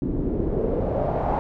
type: noise with low-pass filter sweep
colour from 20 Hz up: pink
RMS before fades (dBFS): -24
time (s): 0.02-1.39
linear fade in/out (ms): 0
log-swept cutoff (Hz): 280 to 840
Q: 3.1
effects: none